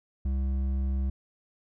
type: tone with hard clipping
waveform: sine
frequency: 66.5 Hz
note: C2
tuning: 29 cents sharp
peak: -27 dBFS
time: 0.25-1.1 s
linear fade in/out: 5 ms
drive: 7 dB
effects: none